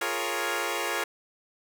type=chord; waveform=10% pulse; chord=Bb minor seventh; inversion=second; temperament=equal; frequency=349.2 / 415.3 / 466.2 / 554.4 Hz; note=F4 / Ab4 / Bb4 / Db5; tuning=0 / 0 / 0 / 0 cents; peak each=-25 dBFS; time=0.01-1.04 s; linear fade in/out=5 ms; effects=none